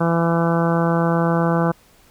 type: harmonic tone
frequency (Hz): 167.7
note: E3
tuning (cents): +30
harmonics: 1 / 2 / 3 / 4 / 5 / 6 / 7 / 8 / 9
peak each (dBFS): -18 / -24 / -23 / -26 / -27 / -29 / -28 / -31 / -31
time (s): 0-1.72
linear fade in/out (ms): 10
effects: pink hiss -53 dBFS RMS until 2.1 s

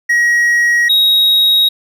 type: tone pair in turn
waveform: triangle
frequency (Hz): 1900 / 3790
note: A#6 / A#7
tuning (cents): +33 / +28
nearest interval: octave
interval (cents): 1195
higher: second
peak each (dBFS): -7 / -6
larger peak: second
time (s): 0.09-0.89 / 0.89-1.69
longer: neither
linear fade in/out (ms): 10
effects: none

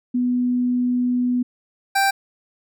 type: tone pair in turn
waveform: sine / 25% pulse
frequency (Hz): 247.2 / 784.8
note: B3 / G5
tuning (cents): +2 / +2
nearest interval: octave + minor sixth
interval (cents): 2000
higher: second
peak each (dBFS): -17 / -12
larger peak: second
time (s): 0.14-1.43 / 1.95-2.11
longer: first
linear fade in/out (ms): 10
effects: none

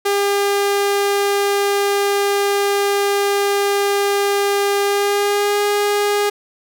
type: tone with pitch glide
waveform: sawtooth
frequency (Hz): 402.3 to 410.5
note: G4 to G#4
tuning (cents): +45 to -20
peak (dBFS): -11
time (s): 0.05-6.3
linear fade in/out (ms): 10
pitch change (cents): +35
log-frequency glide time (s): 4.82-5.62
effects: none

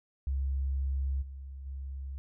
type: tone with level steps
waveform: sine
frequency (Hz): 67.7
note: C#2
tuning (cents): -40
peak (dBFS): -28 / -40 / -36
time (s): 0.27-2.18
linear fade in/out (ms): 0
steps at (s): 1.21 / 1.65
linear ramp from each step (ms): 20
effects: none

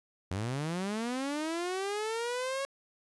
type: linear sweep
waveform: sawtooth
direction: up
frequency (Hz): 87.6 to 554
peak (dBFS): -28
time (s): 0.31-2.65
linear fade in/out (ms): 0
effects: resampled to 24000 Hz + 11-bit

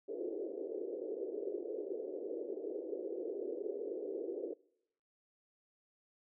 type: band-pass noise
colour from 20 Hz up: pink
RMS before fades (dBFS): -41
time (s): 0.08-4.54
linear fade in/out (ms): 10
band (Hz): 350 to 490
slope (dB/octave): 48
effects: noise-tail reverb RT60 0.8 s tail -24 dB re dry

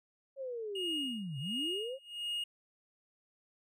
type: linear two-way sweep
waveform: sine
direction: down then up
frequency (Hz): 554.4 to 127.1 to 554.4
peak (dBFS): -37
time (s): 0.36-1.99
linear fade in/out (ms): 50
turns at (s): 1.39
type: tone with tremolo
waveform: triangle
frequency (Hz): 2860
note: F7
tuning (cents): +41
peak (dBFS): -32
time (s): 0.75-2.44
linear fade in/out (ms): 5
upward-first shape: sine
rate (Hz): 1.4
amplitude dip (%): 95
effects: none

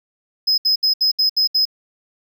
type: tone bursts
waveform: triangle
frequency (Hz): 5080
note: D#8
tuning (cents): +35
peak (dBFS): -12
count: 7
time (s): 0.47-1.654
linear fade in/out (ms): 10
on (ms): 110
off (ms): 69
effects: none

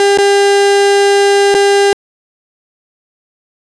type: tone with dropouts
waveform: 35% pulse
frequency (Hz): 400.6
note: G4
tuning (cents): +38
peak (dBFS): -5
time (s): 0-1.93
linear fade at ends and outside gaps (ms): 1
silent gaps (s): 0.175-0.185 / 1.543-1.548
effects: resampled to 22050 Hz

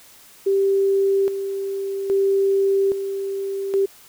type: tone with tremolo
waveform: sine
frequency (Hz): 392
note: G4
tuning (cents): 0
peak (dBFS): -15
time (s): 0.46-3.86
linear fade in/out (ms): 10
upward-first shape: square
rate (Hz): 0.61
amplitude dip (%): 60
effects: white hiss -48 dBFS RMS until 4.08 s

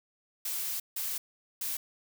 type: noise bursts at uneven times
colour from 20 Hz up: blue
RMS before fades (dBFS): -34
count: 3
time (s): 0.45-0.8 / 0.96-1.18 / 1.61-1.77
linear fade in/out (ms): 5
effects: none

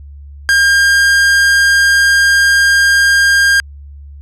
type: tone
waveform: 45% pulse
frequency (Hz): 1607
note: G6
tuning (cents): +43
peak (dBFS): -7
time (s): 0.49-3.6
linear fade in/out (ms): 0
effects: added 71 Hz sine -30 dBFS peak until 4.21 s + low-pass 9000 Hz 12 dB/octave

